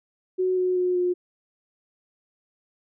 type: tone with pitch steps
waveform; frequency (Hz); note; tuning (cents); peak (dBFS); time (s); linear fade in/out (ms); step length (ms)
sine; 370 / 366 / 362 / 358; F#4 / F#4 / F#4 / F4; 0 / -19 / -38 / +43; -20; 0.38-1.14; 20; 190
effects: none